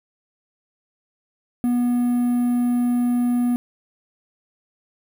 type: tone with quantisation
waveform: triangle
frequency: 243.3 Hz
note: B3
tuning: 26 cents flat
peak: -15 dBFS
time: 1.64-3.56 s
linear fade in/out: 0 ms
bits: 7
effects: none